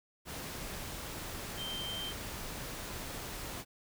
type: tone in noise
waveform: sine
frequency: 3136 Hz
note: G7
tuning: in tune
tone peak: -38 dBFS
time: 1.56-2.14 s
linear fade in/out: 50 ms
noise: pink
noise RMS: -42 dBFS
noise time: 0.25-3.65 s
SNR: +1 dB
effects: none